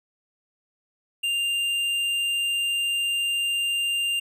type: tone with tanh clipping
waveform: sine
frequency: 2794 Hz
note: F7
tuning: in tune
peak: -24 dBFS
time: 1.23-4.2 s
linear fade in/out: 10 ms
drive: 10 dB
effects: none